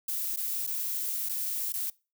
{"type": "noise with dropouts", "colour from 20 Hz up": "violet", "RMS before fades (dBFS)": -32, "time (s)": [0.08, 1.9], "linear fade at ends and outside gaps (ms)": 5, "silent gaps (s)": [[0.362, 0.371], [0.667, 0.673], [1.29, 1.293], [1.724, 1.737]], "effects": ["noise-tail reverb RT60 0.3 s tail -23 dB re dry"]}